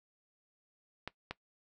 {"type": "clicks", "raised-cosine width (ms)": 0.3, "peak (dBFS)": -22, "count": 2, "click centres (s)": [1.076, 1.31], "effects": ["noise-tail reverb RT60 0.1 s tail -19 dB re dry"]}